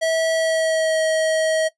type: tone with pitch glide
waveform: square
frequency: 649 to 636 Hz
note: E5 to D#5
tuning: -27 to +38 cents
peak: -18 dBFS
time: 0.01-1.69 s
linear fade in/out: 20 ms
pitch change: -35 cents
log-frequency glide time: 0.33-1.01 s
effects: noise-tail reverb RT60 0.1 s tail -18 dB re dry + resampled to 24000 Hz